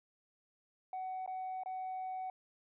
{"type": "tone with dropouts", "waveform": "sine", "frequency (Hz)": 749, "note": "F#5", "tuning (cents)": 21, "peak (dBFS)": -36, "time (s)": [0.93, 2.3], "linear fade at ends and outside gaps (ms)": 2, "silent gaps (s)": [[1.262, 1.276], [1.635, 1.659]], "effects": ["tanh soft clip ceiling -36 dBFS"]}